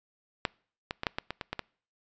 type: clicks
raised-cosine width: 0.3 ms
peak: -10 / -16 / -16 / -10 / -14 / -17 / -18 / -16 / -16 dBFS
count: 9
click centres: 0.452 / 0.909 / 1.034 / 1.068 / 1.185 / 1.306 / 1.412 / 1.53 / 1.593 s
effects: noise-tail reverb RT60 0.5 s tail -26 dB re dry + resampled to 16000 Hz